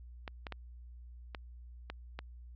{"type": "clicks", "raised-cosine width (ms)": 0.3, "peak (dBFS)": -24, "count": 6, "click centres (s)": [0.278, 0.468, 0.523, 1.348, 1.9, 2.19], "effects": ["added 60 Hz sine -48 dBFS peak until 2.55 s", "low-pass 4000 Hz 12 dB/octave"]}